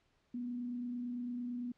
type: tone with frequency modulation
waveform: sine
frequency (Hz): 243.8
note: B3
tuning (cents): -22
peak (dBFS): -37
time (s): 0.34-1.72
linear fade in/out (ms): 5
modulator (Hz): 28.9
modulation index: 0.23
effects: pink hiss -75 dBFS RMS until 1.77 s + low-pass 5000 Hz 12 dB/octave